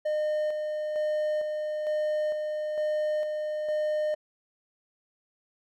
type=tone with tremolo; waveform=triangle; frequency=609 Hz; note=D#5; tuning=37 cents flat; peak=-23 dBFS; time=0.05-4.15 s; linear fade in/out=10 ms; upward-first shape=square; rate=1.1 Hz; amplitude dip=35%; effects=none